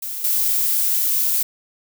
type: noise with level steps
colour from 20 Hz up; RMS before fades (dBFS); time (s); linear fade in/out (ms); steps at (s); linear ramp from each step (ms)
violet; -28 / -19; 0.02-1.43; 5; 0.24; 2
effects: none